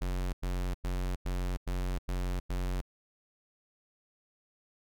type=tone bursts; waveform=square; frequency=45.4 Hz; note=F#1; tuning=32 cents flat; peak=-31 dBFS; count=7; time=0.01-2.814 s; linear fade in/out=10 ms; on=320 ms; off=94 ms; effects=none